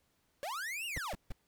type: linear two-way sweep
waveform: 45% pulse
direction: up then down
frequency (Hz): 523.3 to 2892 to 523.3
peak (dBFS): -37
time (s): 0.43-1.13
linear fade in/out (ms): 0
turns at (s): 0.86
type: noise bursts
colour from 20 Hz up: brown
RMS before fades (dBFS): -37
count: 3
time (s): 0.96-1.323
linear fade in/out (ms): 5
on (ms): 21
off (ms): 150
effects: pink hiss -75 dBFS RMS until 1.47 s